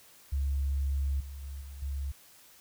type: tone with level steps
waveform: sine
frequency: 69.3 Hz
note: C#2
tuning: in tune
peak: -26 / -39 / -37 / -41 / -31 dBFS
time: 0.32-2.12 s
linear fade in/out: 10 ms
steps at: 1.2 / 1.43 / 1.61 / 1.82 s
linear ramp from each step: 5 ms
effects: tanh soft clip ceiling -22 dBFS + white hiss -57 dBFS RMS until 2.6 s